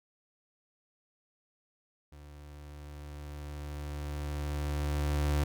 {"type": "tone with level ramp", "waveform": "35% pulse", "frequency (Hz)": 73.42, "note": "D2", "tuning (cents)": 0, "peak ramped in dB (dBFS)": [-47, -24], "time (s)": [2.12, 5.44], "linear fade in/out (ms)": 5, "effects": []}